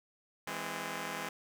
5% pulse chord, E augmented, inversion none, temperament just, 164.81 / 206 / 257.5 Hz, E3 / G#3 / B#3, 0 / -14 / -28 cents, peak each -31 dBFS, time 0.47-1.29 s, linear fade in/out 2 ms, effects none

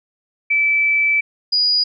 sine tone pair in turn, 2314 / 4903 Hz, D7 / D#8, -26 / -26 cents, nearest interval octave + minor second, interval 1300 cents, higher second, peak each -13 dBFS, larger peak neither, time 0.5-1.21 / 1.52-1.84 s, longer first, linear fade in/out 10 ms, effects none

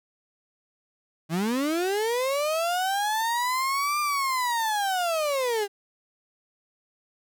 35% pulse linear two-way sweep, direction up then down, 152.6 to 1200 to 392 Hz, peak -22 dBFS, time 1.29-5.68 s, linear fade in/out 50 ms, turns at 4 s, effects none

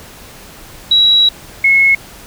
sine tone pair in turn, 3885 / 2180 Hz, B7 / C#7, -29 / -29 cents, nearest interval minor seventh, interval 1000 cents, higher first, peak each -6 dBFS, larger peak neither, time 0.91-1.29 / 1.64-1.95 s, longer first, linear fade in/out 5 ms, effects pink hiss -36 dBFS RMS until 2.26 s

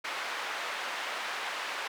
white band-pass noise, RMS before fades -36 dBFS, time 0.04-1.88 s, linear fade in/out 10 ms, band 670 to 2200 Hz, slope 12 dB/octave, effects none

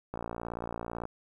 click train, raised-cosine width 1 ms, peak -22 dBFS, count 54, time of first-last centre 0.14-1.054 s, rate 58 Hz, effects 10-bit

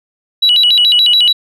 sine tone with vibrato, 3387 Hz, G#7, 33 cents sharp, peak -5 dBFS, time 0.42-1.33 s, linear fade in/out 10 ms, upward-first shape square, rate 7 Hz, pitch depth 250 cents each way, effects tanh soft clip ceiling -2 dBFS

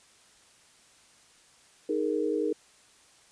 sine chord, D# suspended fourth, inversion none, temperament equal, 311.1 / 415.3 / 466.2 Hz, D#4 / G#4 / A#4, 0 / 0 / 0 cents, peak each -30 dBFS, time 1.89-2.53 s, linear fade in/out 5 ms, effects white hiss -59 dBFS RMS until 3.31 s + resampled to 22050 Hz

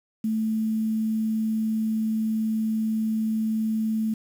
sine tone with quantisation, 219.8 Hz, A3, 2 cents flat, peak -22 dBFS, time 0.24-4.14 s, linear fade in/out 5 ms, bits 8, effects none

